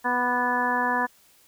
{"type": "harmonic tone with a mistuned harmonic", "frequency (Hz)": 246.9, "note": "B3", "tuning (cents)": 0, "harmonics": [1, 2, 3, 4, 5, 6, 7], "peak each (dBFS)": [-31, -33, -30, -25, -36, -34, -27], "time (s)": [0.04, 1.07], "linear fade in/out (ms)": 20, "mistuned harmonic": 5, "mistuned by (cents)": -44, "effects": ["white hiss -58 dBFS RMS until 1.47 s"]}